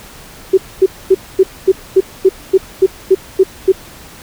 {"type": "tone bursts", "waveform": "sine", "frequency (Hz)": 380.3, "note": "F#4", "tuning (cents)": 48, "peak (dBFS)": -3, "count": 12, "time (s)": [0.53, 3.722], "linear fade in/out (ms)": 10, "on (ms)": 46, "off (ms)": 240, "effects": ["pink hiss -36 dBFS RMS until 4.22 s"]}